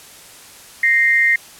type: tone pair together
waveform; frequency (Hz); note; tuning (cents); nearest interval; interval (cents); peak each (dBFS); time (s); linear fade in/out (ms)
sine; 1857.1 / 2093; A#6 / C7; -7 / 0; major second; 207; -14; 0.83-1.36; 5
effects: white hiss -41 dBFS RMS until 1.59 s + low-pass 12000 Hz 12 dB/octave